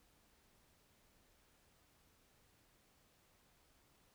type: silence
effects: pink hiss -72 dBFS RMS until 4.14 s